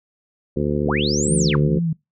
harmonic tone, 73.42 Hz, D2, in tune, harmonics 1 / 2 / 3 / 4 / 5 / 6 / 7, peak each -29 / -24 / -24 / -28 / -24 / -27 / -30 dBFS, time 0.56-1.79 s, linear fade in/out 10 ms
sine linear two-way sweep, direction up then down, 116.54 to 9397 to 831 Hz, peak -22 dBFS, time 0.86-1.56 s, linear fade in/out 5 ms, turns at 1.35 s
sine tone with vibrato, 159.1 Hz, D#3, 39 cents sharp, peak -18 dBFS, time 1.28-1.93 s, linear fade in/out 5 ms, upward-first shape sine, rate 2.4 Hz, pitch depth 120 cents each way
effects noise-tail reverb RT60 0.2 s tail -23 dB re dry

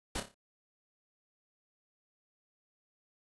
pink noise with echo, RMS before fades -35 dBFS, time 0.15-0.2 s, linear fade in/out 5 ms, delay 29 ms, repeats 5, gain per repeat -7 dB, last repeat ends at 0.345 s, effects resampled to 24000 Hz

